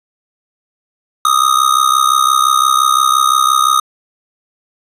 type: tone with amplitude modulation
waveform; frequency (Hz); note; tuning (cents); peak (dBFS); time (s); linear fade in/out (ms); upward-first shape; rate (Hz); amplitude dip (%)
square; 1244.5; D#6; 0; -6; 1.25-3.8; 2; sine; 65.8; 85
effects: resampled to 32000 Hz